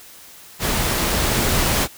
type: noise with level ramp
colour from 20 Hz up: pink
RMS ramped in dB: -21 to -18 dBFS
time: 0.59-1.88 s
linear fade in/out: 50 ms
effects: white hiss -43 dBFS RMS until 1.97 s